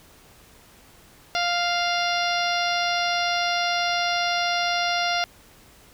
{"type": "harmonic tone", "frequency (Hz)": 698.5, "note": "F5", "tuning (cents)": 0, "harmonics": [1, 2, 3, 4, 5, 6, 7, 8], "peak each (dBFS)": [-25, -28, -30, -31, -32, -33, -33, -34], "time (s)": [1.35, 5.24], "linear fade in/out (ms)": 0, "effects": ["pink hiss -52 dBFS RMS until 5.93 s"]}